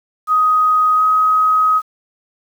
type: tone with pitch glide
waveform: sine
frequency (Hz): 1253 to 1263.9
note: D#6 to D#6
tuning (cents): +12 to +27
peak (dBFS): -10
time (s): 0.27-1.82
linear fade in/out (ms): 50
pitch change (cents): +15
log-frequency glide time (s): 0.96-1.02
effects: 7-bit